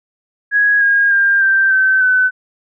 sine tone with pitch steps, 1661.2 / 1629.8 / 1599.1 / 1568.9 / 1539.2 / 1510.2 Hz, G#6 / G#6 / G6 / G6 / G6 / F#6, 0 / -33 / +34 / +1 / -32 / +35 cents, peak -9 dBFS, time 0.51-2.31 s, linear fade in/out 50 ms, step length 300 ms, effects none

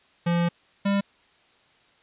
square tone pair in turn, 171.8 / 199.49 Hz, F3 / G3, -28 / +31 cents, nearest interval minor third, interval 259 cents, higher second, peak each -21 dBFS, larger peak neither, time 0.26-0.49 / 0.85-1.01 s, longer first, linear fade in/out 10 ms, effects white hiss -60 dBFS RMS until 2.02 s + resampled to 8000 Hz

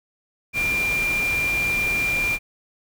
sine tone in noise, 2386 Hz, D7, 27 cents sharp, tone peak -20 dBFS, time 0.53-2.39 s, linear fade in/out 50 ms, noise pink, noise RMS -31 dBFS, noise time 0.53-2.39 s, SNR +8 dB, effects none

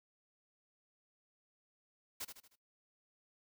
white noise with echo, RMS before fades -42 dBFS, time 2.2-2.25 s, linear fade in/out 10 ms, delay 77 ms, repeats 4, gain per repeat -7 dB, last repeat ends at 2.558 s, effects noise-tail reverb RT60 0.2 s tail -23 dB re dry

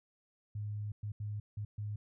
sine tone bursts at uneven times, 104.6 Hz, G#2, 13 cents sharp, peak -36 dBFS, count 5, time 0.55-0.92 / 1.03-1.12 / 1.2-1.4 / 1.57-1.65 / 1.78-1.96 s, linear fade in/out 5 ms, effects none

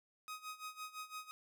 sawtooth tone with tremolo, 1256 Hz, D#6, 16 cents sharp, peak -39 dBFS, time 0.28-1.31 s, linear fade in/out 0 ms, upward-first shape sine, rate 5.9 Hz, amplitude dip 85%, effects none

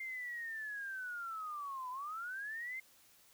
sine linear two-way sweep, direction down then up, 2112 to 987.8 to 2112 Hz, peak -40 dBFS, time 0-2.8 s, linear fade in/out 5 ms, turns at 1.9 s, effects white hiss -65 dBFS RMS until 3.33 s

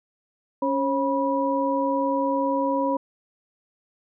sine tone cluster, 278.6 / 541 / 975 Hz, C#4 / C#5 / B5, +9 / -42 / -23 cents, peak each -25 dBFS, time 0.62-2.97 s, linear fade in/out 5 ms, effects none

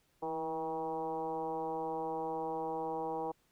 sine tone with frequency modulation, 640 Hz, D#5, 49 cents sharp, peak -34 dBFS, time 0.22-3.32 s, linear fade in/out 10 ms, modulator 158 Hz, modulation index 2, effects pink hiss -73 dBFS RMS until 3.51 s

